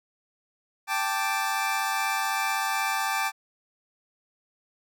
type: chord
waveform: 25% pulse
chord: G suspended second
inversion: none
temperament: equal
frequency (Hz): 784 / 880 / 1174.7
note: G5 / A5 / D6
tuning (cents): 0 / 0 / 0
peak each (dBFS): -26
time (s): 0.87-3.32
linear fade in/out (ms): 50
effects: none